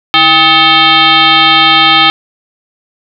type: tone with frequency modulation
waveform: sine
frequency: 2217 Hz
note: C#7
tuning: in tune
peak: -3 dBFS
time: 0.14-2.1 s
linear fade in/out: 0 ms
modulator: 473 Hz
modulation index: 3.3
effects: none